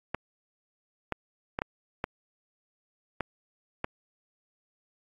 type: clicks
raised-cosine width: 0.5 ms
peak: -14 dBFS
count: 7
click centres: 0.146 / 1.123 / 1.589 / 1.619 / 2.041 / 3.207 / 3.844 s
effects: AAC 48 kbps